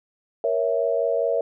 sine chord, A# diminished, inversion none, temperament equal with one note detuned, 469.7 / 554.4 / 659.3 Hz, A#4 / C#5 / E5, +13 / 0 / 0 cents, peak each -24 dBFS, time 0.44-1.41 s, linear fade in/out 2 ms, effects none

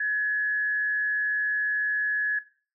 sine tone with frequency modulation, 1694 Hz, G#6, 34 cents sharp, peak -24 dBFS, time 0-2.39 s, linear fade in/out 5 ms, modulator 134 Hz, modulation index 0.31, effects noise-tail reverb RT60 0.4 s tail -17 dB re dry

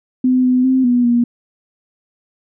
sine tone with pitch steps, 254.8 / 252.5 / 260.6 / 244.5 / 238.9 Hz, C4 / B3 / C4 / B3 / A#3, -46 / +39 / -7 / -17 / +43 cents, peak -10 dBFS, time 0.24-1.24 s, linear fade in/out 5 ms, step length 200 ms, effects none

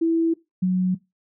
sine tone pair in turn, 329.6 / 183.97 Hz, E4 / F#3, 0 / -10 cents, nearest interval minor seventh, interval 1010 cents, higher first, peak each -17 dBFS, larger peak neither, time 0.01-0.34 / 0.62-0.95 s, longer neither, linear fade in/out 10 ms, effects noise-tail reverb RT60 0.2 s tail -19 dB re dry

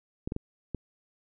clicks, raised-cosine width 3 ms, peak -19 dBFS, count 4, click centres 0.275 / 0.321 / 0.364 / 0.747 s, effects none

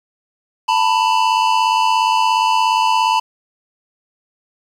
square tone pair together, 890.7 / 987.8 Hz, A5 / B5, +21 / 0 cents, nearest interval major second, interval 179 cents, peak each -16 dBFS, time 0.68-3.2 s, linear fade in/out 10 ms, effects low-pass 5000 Hz 12 dB/octave + 7-bit

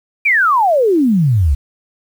sine exponential sweep, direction down, 2443 to 64 Hz, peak -9 dBFS, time 0.25-1.55 s, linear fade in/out 10 ms, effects 7-bit

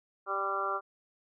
harmonic tone with a mistuned harmonic, 196 Hz, G3, in tune, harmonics 2 / 3 / 4 / 5 / 6 / 7, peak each -39 / -39 / -39 / -41 / -33 / -35 dBFS, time 0.26-0.81 s, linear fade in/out 50 ms, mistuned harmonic 5, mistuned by +33 cents, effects none

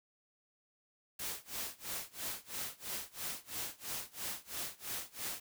white noise with tremolo, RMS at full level -39 dBFS, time 1.19-5.4 s, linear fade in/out 5 ms, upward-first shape sine, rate 3 Hz, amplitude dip 95%, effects none

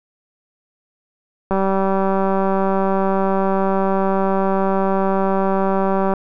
click train, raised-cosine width 1 ms, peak -6 dBFS, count 894, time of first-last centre 1.51-6.137 s, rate 193 Hz, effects none

